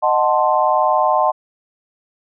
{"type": "chord", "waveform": "sine", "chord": "D# diminished seventh", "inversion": "none", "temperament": "equal with one note detuned", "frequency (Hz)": [618.7, 740, 880, 1046.5], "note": ["D#5", "F#5", "A5", "C6"], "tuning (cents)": [-10, 0, 0, 0], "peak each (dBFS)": -18, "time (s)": [0.02, 1.32], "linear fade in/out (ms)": 20, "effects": []}